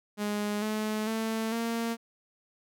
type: tone with pitch steps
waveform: sawtooth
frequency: 207.7 / 215 / 222.6 / 230.5 Hz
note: G#3 / A3 / A3 / A#3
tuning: 0 / -40 / +20 / -19 cents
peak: -25 dBFS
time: 0.17-1.97 s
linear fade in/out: 50 ms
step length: 450 ms
effects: none